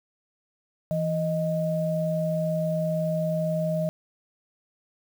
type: tone pair together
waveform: sine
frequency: 165.01 / 623 Hz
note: E3 / D#5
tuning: +2 / +2 cents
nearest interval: octave + major seventh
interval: 2300 cents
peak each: -26 dBFS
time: 0.91-3.89 s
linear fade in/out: 0 ms
effects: 8-bit